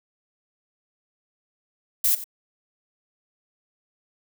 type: noise with echo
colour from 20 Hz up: violet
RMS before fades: -20 dBFS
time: 2.04-2.15 s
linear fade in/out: 5 ms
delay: 92 ms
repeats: 1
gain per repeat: -15 dB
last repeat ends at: 2.242 s
effects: none